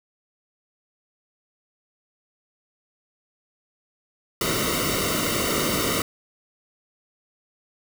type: noise with comb filter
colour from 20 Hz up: pink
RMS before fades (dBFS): -24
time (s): 4.41-6.02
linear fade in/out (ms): 2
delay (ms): 1.2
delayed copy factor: -0.9
effects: none